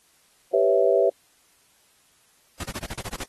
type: chord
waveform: sine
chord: C# half-diminished seventh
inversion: second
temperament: equal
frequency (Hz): 392 / 493.9 / 554.4 / 659.3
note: G4 / B4 / C#5 / E5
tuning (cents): 0 / 0 / 0 / 0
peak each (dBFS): -22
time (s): 0.53-1.1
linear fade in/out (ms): 10
type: noise bursts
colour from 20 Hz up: pink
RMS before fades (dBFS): -32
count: 9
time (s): 2.6-3.238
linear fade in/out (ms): 5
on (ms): 38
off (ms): 37
effects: white hiss -61 dBFS RMS until 3.28 s + AAC 32 kbps